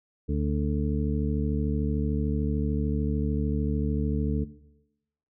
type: harmonic tone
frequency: 73.42 Hz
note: D2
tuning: in tune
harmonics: 1 / 2 / 3 / 4 / 6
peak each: -27 / -30 / -32 / -33 / -35 dBFS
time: 0.28-4.45 s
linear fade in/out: 20 ms
effects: noise-tail reverb RT60 0.9 s tail -17 dB re dry